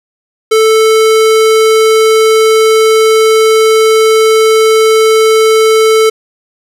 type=tone; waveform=square; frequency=440 Hz; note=A4; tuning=in tune; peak=-5 dBFS; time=0.51-6.1 s; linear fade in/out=10 ms; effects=low-pass 12000 Hz 12 dB/octave + 7-bit